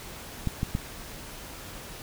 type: clicks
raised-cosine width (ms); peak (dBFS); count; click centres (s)
5; -14; 3; 0.473 / 0.631 / 0.751
effects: pink hiss -42 dBFS RMS until 2.02 s